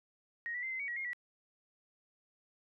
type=tone with pitch steps; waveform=sine; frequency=1876 / 1960 / 2078 / 2061 / 2251 / 1914 / 2137 / 1945 Hz; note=A#6 / B6 / C7 / C7 / C#7 / A#6 / C7 / B6; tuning=+11 / -14 / -12 / -27 / +26 / +45 / +36 / -27 cents; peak=-36 dBFS; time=0.46-1.132 s; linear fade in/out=0 ms; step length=84 ms; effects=none